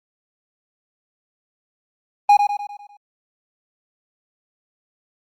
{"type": "tone with echo", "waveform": "triangle", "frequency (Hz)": 820, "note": "G#5", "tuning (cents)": -22, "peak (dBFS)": -6, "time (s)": [2.29, 2.37], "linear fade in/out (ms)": 5, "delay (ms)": 100, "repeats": 6, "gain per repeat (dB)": -6, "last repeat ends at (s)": 2.97, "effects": ["Opus 32 kbps"]}